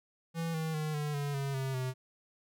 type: tone with pitch steps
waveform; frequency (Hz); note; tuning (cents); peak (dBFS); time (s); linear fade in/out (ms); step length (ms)
square; 165.5 / 159.68 / 154.06 / 148.64 / 143.41 / 138.37 / 133.5 / 128.8; E3 / D#3 / D#3 / D3 / D3 / C#3 / C3 / C3; +7 / +45 / -17 / +21 / -41 / -3 / +35 / -27; -33; 0.34-1.94; 50; 200
effects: none